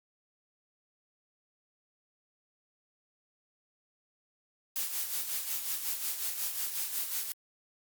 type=noise with tremolo; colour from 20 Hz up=blue; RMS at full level=-32 dBFS; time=4.76-7.32 s; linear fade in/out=0 ms; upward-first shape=sine; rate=5.5 Hz; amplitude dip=55%; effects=Opus 48 kbps